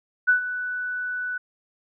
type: tone with ADSR envelope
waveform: sine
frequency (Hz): 1488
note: F#6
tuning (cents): +9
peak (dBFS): -13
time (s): 0.27-1.38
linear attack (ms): 21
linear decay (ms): 110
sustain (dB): -13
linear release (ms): 7
effects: none